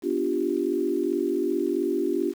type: chord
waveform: sine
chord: G dominant seventh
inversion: first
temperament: equal with one note detuned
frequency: 249.1 / 293.7 / 349.2 / 392 Hz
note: B3 / D4 / F4 / G4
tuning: +15 / 0 / 0 / 0 cents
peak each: -32 / -28 / -26 / -28 dBFS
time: 0.02-2.34 s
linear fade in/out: 50 ms
effects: 8-bit